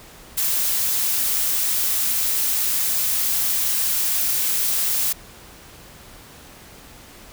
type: noise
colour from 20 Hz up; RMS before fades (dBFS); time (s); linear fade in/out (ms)
blue; -21; 0.37-5.13; 10
effects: pink hiss -44 dBFS RMS until 7.32 s